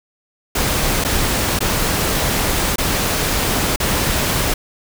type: noise with dropouts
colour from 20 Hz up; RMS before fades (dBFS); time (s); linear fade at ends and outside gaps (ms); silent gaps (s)
pink; -18; 0.55-4.54; 5; 1.041-1.047 / 1.591-1.605 / 2.759-2.782 / 3.761-3.8
effects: none